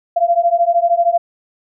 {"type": "beating tone pair", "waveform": "sine", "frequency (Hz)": [680, 693], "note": ["F5", "F5"], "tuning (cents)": [-46, -14], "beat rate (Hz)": 13, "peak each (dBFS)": -14, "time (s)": [0.16, 1.18], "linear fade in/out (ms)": 10, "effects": []}